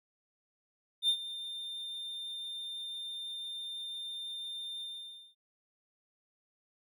triangle tone with ADSR envelope, 3606 Hz, A7, 42 cents sharp, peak -22 dBFS, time 1.02-5.35 s, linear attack 67 ms, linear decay 75 ms, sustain -15 dB, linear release 540 ms, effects none

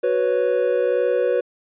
triangle chord, F# suspended fourth, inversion none, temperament just, 370 / 493.3 / 555 Hz, F#4 / B4 / C#5, 0 / -2 / +2 cents, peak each -22 / -17 / -21 dBFS, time 0.03-1.41 s, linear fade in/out 10 ms, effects resampled to 8000 Hz

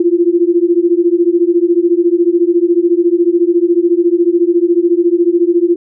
sine beating tone pair, 338.8 / 352.8 Hz, E4 / F4, +48 / +18 cents, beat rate 14 Hz, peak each -11 dBFS, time 0-5.76 s, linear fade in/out 5 ms, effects none

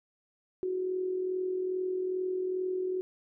sine tone with amplitude modulation, 370 Hz, F#4, in tune, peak -27 dBFS, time 0.63-3.01 s, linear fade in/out 0 ms, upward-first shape sine, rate 42.4 Hz, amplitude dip 45%, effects none

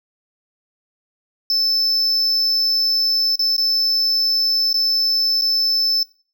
triangle tone with dropouts, 5270 Hz, E8, 1 cent flat, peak -14 dBFS, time 1.5-6.03 s, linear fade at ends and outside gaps 1 ms, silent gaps 3.356-3.393 / 3.565-3.58 / 4.729-4.742 / 5.412-5.42 s, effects noise-tail reverb RT60 0.4 s tail -21 dB re dry

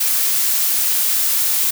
blue noise, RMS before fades -17 dBFS, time 0-1.71 s, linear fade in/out 10 ms, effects none

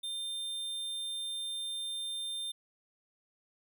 square tone, 3600 Hz, A7, 39 cents sharp, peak -36 dBFS, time 0.03-2.52 s, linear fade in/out 10 ms, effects none

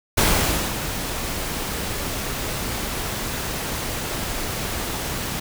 pink noise with ADSR envelope, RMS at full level -17 dBFS, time 0.17-5.4 s, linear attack 10 ms, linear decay 550 ms, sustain -10 dB, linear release 8 ms, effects none

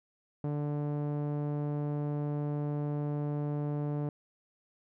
sawtooth tone with low-pass filter, 146.83 Hz, D3, in tune, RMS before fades -33 dBFS, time 0.44-4.09 s, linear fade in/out 2 ms, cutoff 660 Hz, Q 0.77, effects none

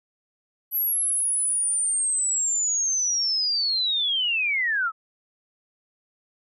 sine linear sweep, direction down, 11800 to 1257 Hz, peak -21 dBFS, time 0.71-4.92 s, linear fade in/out 50 ms, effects none

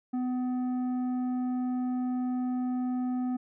sine tone with tanh clipping, 251.2 Hz, B3, 30 cents sharp, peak -29 dBFS, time 0.13-3.37 s, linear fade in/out 10 ms, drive 8 dB, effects none

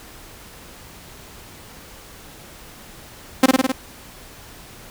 sawtooth tone with echo, 261.9 Hz, C4, 2 cents sharp, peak -4 dBFS, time 3.43-3.46 s, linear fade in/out 5 ms, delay 52 ms, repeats 5, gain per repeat -2 dB, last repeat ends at 3.72 s, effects pink hiss -42 dBFS RMS until 4.9 s

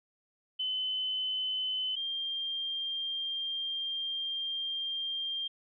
sine tone pair in turn, 3035 / 3191 Hz, F#7 / G7, +43 / +30 cents, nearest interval minor second, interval 87 cents, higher second, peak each -30 / -32 dBFS, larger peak first, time 0.59-1.96 / 1.96-5.48 s, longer second, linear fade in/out 10 ms, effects none

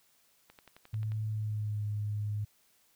click train, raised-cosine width 0.3 ms, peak -36 dBFS, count 8, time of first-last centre 0.5-1.119 s, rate 11.3 Hz
sine tone with pitch glide, 108.4 to 104.59 Hz, A2 to G#2, -25 to +13 cents, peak -31 dBFS, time 0.93-2.45 s, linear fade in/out 10 ms, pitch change -62 cents, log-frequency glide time 1.26-1.83 s
effects white hiss -68 dBFS RMS until 2.95 s

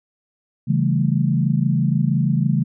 sine chord, A dominant seventh, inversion first, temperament equal, 138.59 / 164.81 / 196 / 220 Hz, C#3 / E3 / G3 / A3, 0 / 0 / 0 / 0 cents, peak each -19 / -20 / -24 / -23 dBFS, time 0.67-2.64 s, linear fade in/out 20 ms, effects none

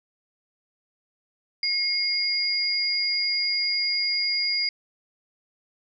sine tone pair together, 2158 / 4848 Hz, C#7 / D#8, -47 / -46 cents, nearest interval octave + major second, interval 1401 cents, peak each -28 / -23 dBFS, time 1.63-4.69 s, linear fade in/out 2 ms, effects none

